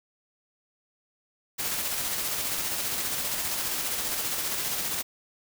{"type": "noise with tremolo", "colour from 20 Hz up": "white", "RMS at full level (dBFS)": -29, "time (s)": [1.58, 5.03], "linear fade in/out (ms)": 20, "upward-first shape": "square", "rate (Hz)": 15, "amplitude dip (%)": 25, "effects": []}